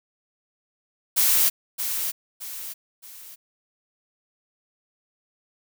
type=noise with echo; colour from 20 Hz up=blue; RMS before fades=-19 dBFS; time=1.16-1.5 s; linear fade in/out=20 ms; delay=620 ms; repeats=3; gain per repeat=-8 dB; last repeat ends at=3.36 s; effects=none